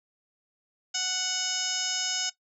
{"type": "harmonic tone", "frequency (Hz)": 740, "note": "F#5", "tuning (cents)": 0, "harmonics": [1, 2, 3, 4, 5, 6, 7, 8, 9, 10], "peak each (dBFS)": [-42, -38, -40, -34, -38, -42, -31, -39, -33, -41], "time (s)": [0.94, 2.3], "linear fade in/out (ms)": 10, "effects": ["noise-tail reverb RT60 0.1 s tail -17 dB re dry"]}